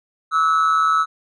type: tone with amplitude modulation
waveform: triangle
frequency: 1300 Hz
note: E6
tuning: 24 cents flat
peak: -8 dBFS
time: 0.31-1.06 s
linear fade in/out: 50 ms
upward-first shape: sine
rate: 159 Hz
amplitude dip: 75%
effects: tanh soft clip ceiling -7 dBFS + resampled to 24000 Hz